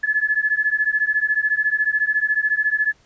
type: beating tone pair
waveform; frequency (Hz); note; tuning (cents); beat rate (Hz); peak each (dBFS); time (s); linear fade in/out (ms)
sine; 1711 / 1725; A6 / A6; -49 / -35; 14; -20; 0.03-2.93; 10
effects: pink hiss -57 dBFS RMS until 3.05 s + resampled to 16000 Hz